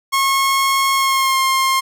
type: tone with pitch glide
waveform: sawtooth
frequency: 1087 to 1063.4 Hz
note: C#6 to C6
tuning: -34 to +28 cents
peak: -10 dBFS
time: 0.12-1.81 s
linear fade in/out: 20 ms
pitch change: -38 cents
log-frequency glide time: 0.94-1.38 s
effects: none